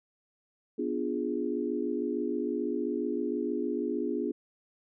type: chord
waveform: sine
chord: B diminished seventh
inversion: none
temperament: equal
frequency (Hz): 246.9 / 293.7 / 349.2 / 415.3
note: B3 / D4 / F4 / Ab4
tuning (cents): 0 / 0 / 0 / 0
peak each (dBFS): -34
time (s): 0.78-4.32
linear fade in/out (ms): 10
effects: none